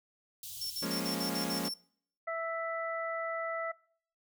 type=band-stop noise; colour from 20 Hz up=white; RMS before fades=-44 dBFS; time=0.43-1.68 s; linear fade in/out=2 ms; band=140 to 3000 Hz; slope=48 dB/octave
type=tone bursts; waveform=40% pulse; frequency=5420 Hz; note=E8; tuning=47 cents sharp; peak=-34 dBFS; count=8; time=0.61-1.74 s; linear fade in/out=5 ms; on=94 ms; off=54 ms
type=chord; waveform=sawtooth; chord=Bb minor seventh; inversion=second; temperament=equal; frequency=174.61 / 207.7 / 233.1 / 277.2 Hz; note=F3 / Ab3 / Bb3 / Db4; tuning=0 / 0 / 0 / 0 cents; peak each=-35 / -35 / -36 / -35 dBFS; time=0.82-1.69 s; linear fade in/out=10 ms
type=harmonic tone; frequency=660 Hz; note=E5; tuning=2 cents sharp; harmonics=1 / 2 / 3; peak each=-35 / -38 / -40 dBFS; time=2.27-3.72 s; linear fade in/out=10 ms
effects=noise-tail reverb RT60 0.6 s tail -24 dB re dry